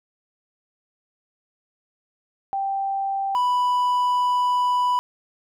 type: tone pair in turn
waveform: sine / triangle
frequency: 784 / 988.6 Hz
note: G5 / B5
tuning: 0 / +1 cents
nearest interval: major third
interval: 401 cents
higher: second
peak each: -22 / -16 dBFS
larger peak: second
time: 2.53-3.35 / 3.35-4.99 s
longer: second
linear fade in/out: 0 ms
effects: none